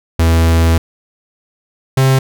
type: tone pair in turn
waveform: 45% pulse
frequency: 82.41 / 132.84 Hz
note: E2 / C3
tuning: 0 / +27 cents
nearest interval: minor sixth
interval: 827 cents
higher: second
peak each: -8 dBFS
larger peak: neither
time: 0.19-0.78 / 1.97-2.19 s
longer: first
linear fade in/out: 5 ms
effects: none